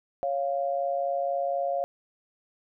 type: tone pair together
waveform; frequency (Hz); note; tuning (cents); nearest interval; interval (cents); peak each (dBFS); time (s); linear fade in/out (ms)
sine; 554.4 / 698.5; C#5 / F5; 0 / 0; major third; 400; -28; 0.23-1.84; 0
effects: none